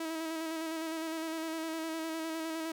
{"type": "tone with vibrato", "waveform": "sawtooth", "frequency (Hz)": 322.5, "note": "E4", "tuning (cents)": -38, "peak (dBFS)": -31, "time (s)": [0, 2.72], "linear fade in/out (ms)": 5, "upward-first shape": "square", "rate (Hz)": 9.8, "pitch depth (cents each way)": 24, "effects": []}